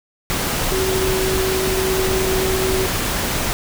sine tone in noise, 377.6 Hz, F#4, 35 cents sharp, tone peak -19 dBFS, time 0.72-2.86 s, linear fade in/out 0 ms, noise pink, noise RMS -21 dBFS, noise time 0.3-3.53 s, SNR -1 dB, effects none

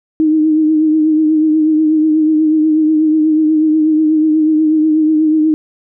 sine tone with vibrato, 311.1 Hz, D#4, in tune, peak -8 dBFS, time 0.2-5.54 s, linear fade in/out 0 ms, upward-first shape triangle, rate 8.2 Hz, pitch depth 43 cents each way, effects none

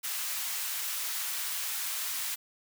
white high-pass noise, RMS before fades -34 dBFS, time 0.03-2.36 s, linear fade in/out 20 ms, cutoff 1100 Hz, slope 12 dB/octave, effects none

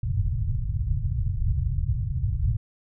white low-pass noise, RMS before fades -25 dBFS, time 0.03-2.57 s, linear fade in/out 5 ms, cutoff 130 Hz, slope 48 dB/octave, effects none

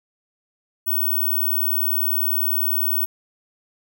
sine tone, 15790 Hz, B9, 2 cents flat, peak -18 dBFS, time 0.86-3.06 s, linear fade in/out 20 ms, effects none

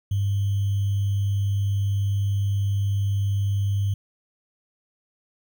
sine tone with sample-and-hold, 99.6 Hz, G2, 28 cents sharp, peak -20 dBFS, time 0.11-3.94 s, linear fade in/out 5 ms, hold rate 3150 Hz, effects none

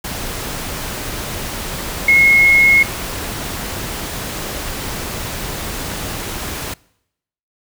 sine tone in noise, 2166 Hz, C#7, 41 cents flat, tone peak -7 dBFS, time 2.08-2.83 s, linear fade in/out 5 ms, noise pink, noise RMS -25 dBFS, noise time 0.04-6.74 s, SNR +15 dB, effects noise-tail reverb RT60 0.8 s tail -24 dB re dry

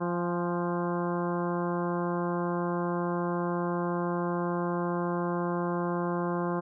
harmonic tone with a mistuned harmonic, 174.61 Hz, F3, in tune, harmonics 1 / 2 / 3 / 4 / 5 / 6 / 7 / 8 / 9, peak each -31 / -32 / -36 / -39 / -40 / -36 / -44 / -45 / -47 dBFS, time 0-6.61 s, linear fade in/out 20 ms, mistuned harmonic 5, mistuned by -36 cents, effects none

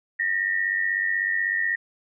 sine tone pair together, 1819.8 / 1916 Hz, A#6 / A#6, -42 / +47 cents, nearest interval minor second, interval 89 cents, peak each -24 / -25 dBFS, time 0.19-1.76 s, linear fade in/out 10 ms, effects none

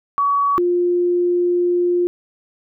sine tone pair in turn, 1131 / 352.6 Hz, C#6 / F4, +34 / +17 cents, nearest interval octave + minor sixth, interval 2017 cents, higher first, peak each -14 / -14 dBFS, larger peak neither, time 0.18-0.58 / 0.58-2.07 s, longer second, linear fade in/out 0 ms, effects none

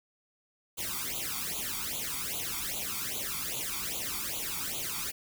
white noise with flanger, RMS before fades -35 dBFS, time 0.77-5.12 s, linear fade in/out 20 ms, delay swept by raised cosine 0.28 to 0.89 ms, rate 2.5 Hz, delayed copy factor +1, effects none

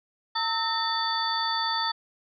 sine tone cluster, 909 / 1299 / 1825 / 3499 / 4552 Hz, A#5 / E6 / A#6 / A7 / C#8, -44 / -26 / -37 / -10 / +45 cents, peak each -29 / -32 / -34 / -32 / -30 dBFS, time 0.35-1.92 s, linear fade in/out 10 ms, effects none

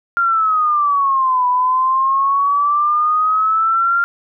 sine exponential two-way sweep, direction down then up, 1396.9 to 987.8 to 1396.9 Hz, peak -12 dBFS, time 0.17-4.04 s, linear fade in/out 0 ms, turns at 1.47 s, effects none

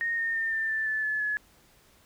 sine tone with pitch steps, 1854 / 1831.6 / 1809.6 / 1787.7 / 1766.2 / 1744.9 / 1723.9 / 1703.1 Hz, A#6 / A#6 / A6 / A6 / A6 / A6 / A6 / G#6, -10 / -31 / +48 / +27 / +6 / -15 / -36 / +43 cents, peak -26 dBFS, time 0.01-1.37 s, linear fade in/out 0 ms, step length 170 ms, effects pink hiss -60 dBFS RMS until 2.05 s

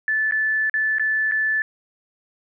sine tone with dropouts, 1746 Hz, A6, 14 cents flat, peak -18 dBFS, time 0.08-1.62 s, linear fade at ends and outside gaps 1 ms, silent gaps 0.311-0.322 / 0.697-0.74 / 0.984-0.996 / 1.313-1.32 s, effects none

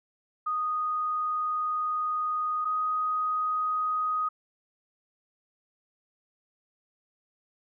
sine tone pair in turn, 1240 / 1250.1 Hz, D#6 / D#6, -6 / +8 cents, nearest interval unison, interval 14 cents, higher second, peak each -26 / -25 dBFS, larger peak second, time 0.46-2.65 / 2.65-4.29 s, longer first, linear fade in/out 10 ms, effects none

